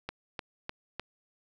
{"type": "click train", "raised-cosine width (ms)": 0.3, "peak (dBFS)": -19, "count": 4, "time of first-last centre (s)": [0.09, 0.996], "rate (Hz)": 3.31, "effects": []}